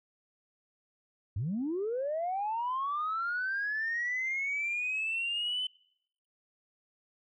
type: linear sweep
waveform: sine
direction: up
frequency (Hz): 85.6 to 3048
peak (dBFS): -29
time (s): 1.36-5.67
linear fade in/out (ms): 5
effects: noise-tail reverb RT60 0.7 s tail -24 dB re dry + tanh soft clip ceiling -26 dBFS